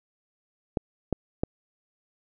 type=clicks; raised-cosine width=2 ms; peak=-11 dBFS; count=3; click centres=0.772 / 1.127 / 1.435 s; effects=none